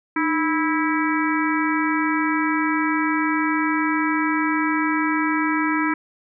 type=harmonic tone with a mistuned harmonic; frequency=326.8 Hz; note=E4; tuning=15 cents flat; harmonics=1 / 3 / 4 / 5 / 6 / 7; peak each=-21 / -26 / -27 / -28 / -29 / -29 dBFS; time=0.16-5.94 s; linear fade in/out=5 ms; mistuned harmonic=1; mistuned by=-110 cents; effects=none